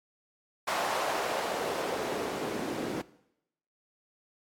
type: noise with band-pass filter sweep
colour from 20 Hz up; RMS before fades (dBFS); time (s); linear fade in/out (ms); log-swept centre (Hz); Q
white; -32; 0.67-3.02; 10; 840 to 280; 1.5
effects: noise-tail reverb RT60 0.8 s tail -19 dB re dry + MP3 96 kbps